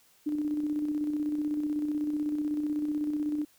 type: tone with tremolo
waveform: sine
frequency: 298.7 Hz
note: D4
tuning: 29 cents sharp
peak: -26 dBFS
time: 0.26-3.45 s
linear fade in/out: 10 ms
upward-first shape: square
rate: 16 Hz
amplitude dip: 35%
effects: white hiss -63 dBFS RMS until 3.58 s